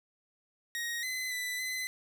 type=tone with pitch steps; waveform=sawtooth; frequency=1879 / 2031 / 1991 / 2027 Hz; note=A#6 / B6 / B6 / B6; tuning=+13 / +48 / +14 / +45 cents; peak=-30 dBFS; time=0.75-1.87 s; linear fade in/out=0 ms; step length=280 ms; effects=none